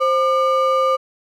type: ring-modulated tone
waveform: triangle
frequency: 864 Hz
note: A5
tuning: 32 cents flat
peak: -9 dBFS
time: 0-0.97 s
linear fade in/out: 20 ms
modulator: 338 Hz
effects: none